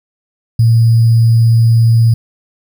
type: tone with sample-and-hold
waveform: sine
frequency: 114.6 Hz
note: A#2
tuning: 29 cents flat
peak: -5 dBFS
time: 0.59-2.14 s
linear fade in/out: 5 ms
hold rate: 4900 Hz
effects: none